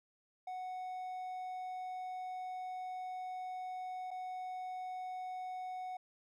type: tone with dropouts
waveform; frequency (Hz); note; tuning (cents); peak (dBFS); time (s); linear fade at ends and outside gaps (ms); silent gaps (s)
triangle; 739; F#5; -2; -38; 0.47-5.97; 5; 4.107-4.112
effects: none